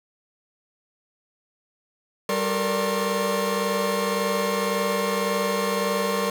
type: tone cluster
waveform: 40% pulse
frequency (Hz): 195.3 / 451.1 / 472.9 / 584 / 1074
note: G3 / A4 / A#4 / D5 / C6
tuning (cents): -6 / +43 / +25 / -10 / +45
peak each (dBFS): -28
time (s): 2.29-6.3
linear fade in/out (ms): 2
effects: 8-bit